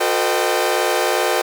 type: tone cluster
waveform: sawtooth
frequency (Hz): 360.5 / 445.6 / 508 / 613 / 783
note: F#4 / A4 / B4 / D#5 / G5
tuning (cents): -45 / +22 / +49 / -26 / -2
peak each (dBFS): -19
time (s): 0-1.42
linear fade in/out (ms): 10
effects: none